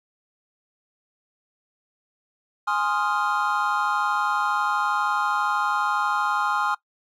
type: chord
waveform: triangle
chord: F minor seventh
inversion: first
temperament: equal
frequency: 830.6 / 1046.5 / 1244.5 / 1396.9 Hz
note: Ab5 / C6 / Eb6 / F6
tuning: 0 / 0 / 0 / 0 cents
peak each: -25 dBFS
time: 2.67-6.75 s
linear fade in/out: 10 ms
effects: noise-tail reverb RT60 0.1 s tail -20 dB re dry